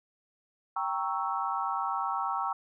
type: chord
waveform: sine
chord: G diminished seventh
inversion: none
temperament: equal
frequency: 784 / 932.3 / 1108.7 / 1318.5 Hz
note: G5 / Bb5 / Db6 / Fb6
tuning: 0 / 0 / 0 / 0 cents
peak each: -34 dBFS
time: 0.76-2.53 s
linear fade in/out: 5 ms
effects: none